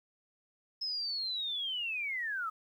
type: linear sweep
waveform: sine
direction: down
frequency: 5200 to 1244.5 Hz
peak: -33 dBFS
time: 0.81-2.5 s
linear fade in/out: 10 ms
effects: 11-bit